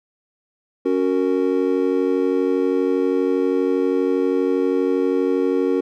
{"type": "chord", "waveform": "triangle", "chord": "F# major", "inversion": "second", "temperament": "just", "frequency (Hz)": [277.5, 370, 462.5], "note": ["C#4", "F#4", "A#4"], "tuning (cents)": [2, 0, -14], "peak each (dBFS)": -19, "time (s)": [0.85, 5.81], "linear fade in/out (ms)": 10, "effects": []}